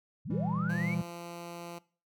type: linear sweep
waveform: sine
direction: up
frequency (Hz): 92.5 to 2346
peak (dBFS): -36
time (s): 0.25-0.95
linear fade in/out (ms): 10
type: chord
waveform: triangle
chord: E diminished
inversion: second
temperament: just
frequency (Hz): 118.67 / 164.81 / 197.78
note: Bb2 / E3 / G3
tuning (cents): +31 / 0 / +16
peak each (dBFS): -36 / -30 / -32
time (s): 0.3-1.02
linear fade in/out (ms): 5
type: tone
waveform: 10% pulse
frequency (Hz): 171.7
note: F3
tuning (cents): -29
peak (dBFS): -33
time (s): 0.69-1.79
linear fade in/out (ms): 10
effects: noise-tail reverb RT60 0.4 s tail -21 dB re dry